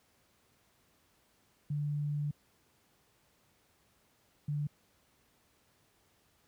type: tone bursts at uneven times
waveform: sine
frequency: 146.83 Hz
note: D3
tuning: in tune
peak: -31 dBFS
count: 2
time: 1.7-2.31 / 4.48-4.67 s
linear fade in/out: 5 ms
effects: pink hiss -70 dBFS RMS until 6.47 s + high-pass 60 Hz 12 dB/octave